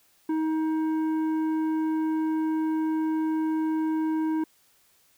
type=tone with tanh clipping; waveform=sine; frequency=315.7 Hz; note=D#4; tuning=25 cents sharp; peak=-25 dBFS; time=0.29-4.44 s; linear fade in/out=5 ms; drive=9 dB; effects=white hiss -63 dBFS RMS until 5.17 s